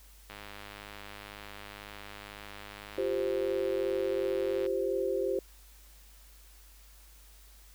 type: click train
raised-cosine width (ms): 0.3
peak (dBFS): -28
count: 446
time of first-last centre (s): 0.3-4.663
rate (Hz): 102
type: chord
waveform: sine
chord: F suspended second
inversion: none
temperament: equal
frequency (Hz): 349.2 / 392 / 523.3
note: F4 / G4 / C5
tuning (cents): 0 / 0 / 0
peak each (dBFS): -35 / -31 / -32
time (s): 2.98-5.39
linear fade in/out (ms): 2
effects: added 50 Hz sine -54 dBFS peak until 7.74 s + white hiss -59 dBFS RMS until 7.74 s